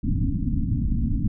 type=low-pass noise; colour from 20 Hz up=pink; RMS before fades=-23 dBFS; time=0.03-1.28 s; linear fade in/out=5 ms; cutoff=290 Hz; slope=96 dB/octave; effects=none